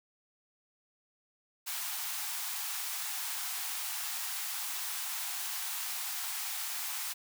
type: high-pass noise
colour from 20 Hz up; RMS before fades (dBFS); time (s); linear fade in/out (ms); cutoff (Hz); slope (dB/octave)
white; -37; 1.66-7.14; 20; 710; 96
effects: none